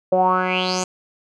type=tone with low-pass filter sweep; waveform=10% pulse; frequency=183.9 Hz; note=F#3; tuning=10 cents flat; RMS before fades=-19 dBFS; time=0.12-0.84 s; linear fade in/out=5 ms; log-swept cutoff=550 to 7400 Hz; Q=6.7; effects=none